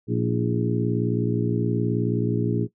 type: harmonic tone with a mistuned harmonic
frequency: 59 Hz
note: A#1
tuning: 22 cents sharp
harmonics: 2 / 3 / 4 / 5 / 6 / 7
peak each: -25 / -27 / -28 / -29 / -30 / -30 dBFS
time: 0.07-2.68 s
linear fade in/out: 50 ms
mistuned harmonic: 6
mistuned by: -63 cents
effects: noise-tail reverb RT60 0.1 s tail -17 dB re dry